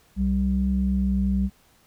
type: tone pair together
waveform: sine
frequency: 64.88 / 193.7 Hz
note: C2 / G3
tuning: -14 / -20 cents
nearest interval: octave + perfect fifth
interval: 1894 cents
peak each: -23 / -21 dBFS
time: 0.16-1.5 s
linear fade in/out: 50 ms
effects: tanh soft clip ceiling -12 dBFS + pink hiss -59 dBFS RMS until 1.86 s